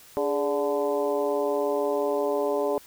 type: harmonic tone with a mistuned harmonic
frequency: 145.5 Hz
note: D3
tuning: 16 cents flat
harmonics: 2 / 3 / 4 / 5 / 6 / 7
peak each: -33 / -26 / -27 / -36 / -34 / -36 dBFS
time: 0.17-2.78 s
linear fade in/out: 0 ms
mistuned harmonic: 3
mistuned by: -79 cents
effects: white hiss -51 dBFS RMS until 2.86 s